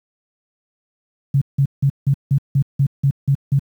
sine tone bursts, 138.2 Hz, C#3, 5 cents flat, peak -11 dBFS, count 10, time 1.34-3.59 s, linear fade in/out 5 ms, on 72 ms, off 170 ms, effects high-pass 80 Hz 12 dB/octave + 8-bit

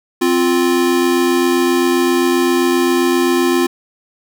square tone pair together, 261.6 / 349.2 Hz, C4 / F4, 0 / 0 cents, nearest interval perfect fourth, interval 500 cents, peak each -17 / -14 dBFS, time 0.21-3.67 s, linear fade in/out 10 ms, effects none

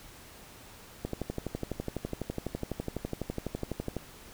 click train, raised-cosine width 2 ms, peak -19 dBFS, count 36, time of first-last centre 1.05-3.967 s, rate 12 Hz, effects pink hiss -51 dBFS RMS until 4.33 s

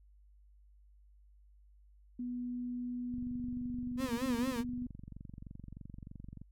sine tone, 245.6 Hz, B3, 9 cents flat, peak -36 dBFS, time 2.19-4.87 s, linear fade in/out 5 ms
click train, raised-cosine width 5 ms, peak -35 dBFS, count 77, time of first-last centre 3.14-6.416 s, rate 23.2 Hz
35% pulse tone with vibrato, 247.7 Hz, B3, 5 cents sharp, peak -32 dBFS, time 3.97-4.64 s, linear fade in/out 50 ms, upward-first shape sine, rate 4.4 Hz, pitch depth 130 cents each way
effects added 50 Hz sine -59 dBFS peak until 6.51 s

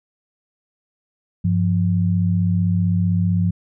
sine tone pair together, 99 / 174.61 Hz, G2 / F3, +18 / 0 cents, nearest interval minor seventh, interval 982 cents, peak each -18 dBFS, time 1.44-3.51 s, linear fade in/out 10 ms, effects none

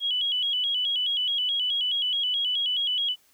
sine tone with vibrato, 3135 Hz, G7, 1 cent flat, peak -23 dBFS, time 0-3.16 s, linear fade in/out 50 ms, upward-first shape square, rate 4.7 Hz, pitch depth 85 cents each way, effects white hiss -62 dBFS RMS until 3.33 s

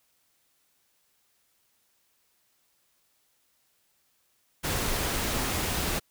pink noise, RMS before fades -29 dBFS, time 4.63-6 s, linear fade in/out 20 ms, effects white hiss -70 dBFS RMS until 6.1 s

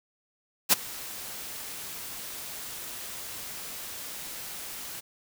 white noise with ADSR envelope, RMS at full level -17 dBFS, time 0.69-5.01 s, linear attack 35 ms, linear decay 18 ms, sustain -22 dB, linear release 20 ms, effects none

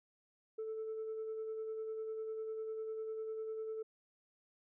sine tone with tremolo, 440 Hz, A4, in tune, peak -36 dBFS, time 0.58-3.83 s, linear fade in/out 10 ms, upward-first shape sine, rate 10 Hz, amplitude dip 35%, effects tanh soft clip ceiling -36 dBFS

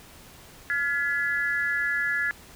sine tone with amplitude modulation, 1700 Hz, G#6, 40 cents sharp, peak -19 dBFS, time 0.7-2.31 s, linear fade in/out 0 ms, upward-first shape sine, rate 292 Hz, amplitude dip 95%, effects pink hiss -49 dBFS RMS until 2.55 s

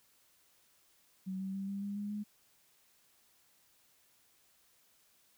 sine tone with pitch steps, 188.6 / 191.79 / 195.03 / 198.32 / 201.7 / 205.1 / 208.5 Hz, F#3 / G3 / G3 / G3 / G3 / G#3 / G#3, +33 / -38 / -9 / +20 / +50 / -21 / +7 cents, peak -36 dBFS, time 1.26-2.24 s, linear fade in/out 20 ms, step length 140 ms, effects white hiss -69 dBFS RMS until 5.37 s

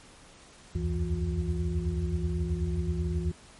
sine tone cluster, 68.8 / 79.5 / 87.4 / 167.1 / 357.5 Hz, C#2 / D#2 / F2 / E3 / F4, -12 / +38 / +2 / +24 / +41 cents, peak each -32 / -33 / -33 / -32 / -38 dBFS, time 0.75-3.32 s, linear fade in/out 5 ms, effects pink hiss -53 dBFS RMS until 3.59 s + MP3 48 kbps

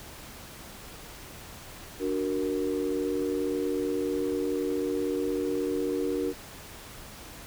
sine chord, D augmented, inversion none, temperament equal, 293.7 / 370 / 466.2 Hz, D4 / F#4 / A#4, 0 / 0 / 0 cents, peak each -30 dBFS, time 1.99-6.34 s, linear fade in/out 50 ms, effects tanh soft clip ceiling -18 dBFS + pink hiss -45 dBFS RMS until 7.46 s

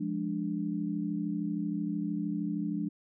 sine chord, D diminished, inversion first, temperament equal, 174.61 / 207.7 / 293.7 Hz, F3 / Ab3 / D4, 0 / 0 / 0 cents, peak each -35 / -34 / -34 dBFS, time 0-2.89 s, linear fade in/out 10 ms, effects none

